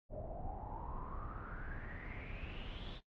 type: noise with low-pass filter sweep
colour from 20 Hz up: brown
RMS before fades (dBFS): -45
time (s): 0.09-3.01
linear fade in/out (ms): 50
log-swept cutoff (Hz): 590 to 3700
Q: 9.4
effects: noise-tail reverb RT60 0.1 s tail -18 dB re dry + AAC 32 kbps